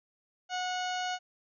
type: harmonic tone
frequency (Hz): 731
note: F#5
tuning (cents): -21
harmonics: 1 / 2 / 3 / 4 / 5 / 6 / 7 / 8 / 9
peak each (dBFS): -33 / -38 / -45 / -40 / -48 / -46 / -52 / -52 / -46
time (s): 0.49-1.19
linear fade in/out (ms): 50
effects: none